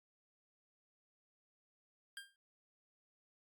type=tone with exponential decay; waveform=25% pulse; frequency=1600 Hz; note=G6; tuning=35 cents sharp; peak=-39 dBFS; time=2.17-2.36 s; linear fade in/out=1 ms; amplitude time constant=41 ms; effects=Opus 48 kbps